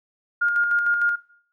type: tone with tremolo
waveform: sine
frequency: 1417 Hz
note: F6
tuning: 25 cents sharp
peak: -17 dBFS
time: 0.41-1.16 s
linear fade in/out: 10 ms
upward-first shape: square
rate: 6.6 Hz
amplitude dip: 40%
effects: noise-tail reverb RT60 0.6 s tail -20 dB re dry